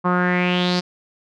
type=tone with low-pass filter sweep; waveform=sawtooth; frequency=179.2 Hz; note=F3; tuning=45 cents sharp; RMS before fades=-19 dBFS; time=0.04-0.81 s; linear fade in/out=20 ms; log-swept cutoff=1100 to 5000 Hz; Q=5; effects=none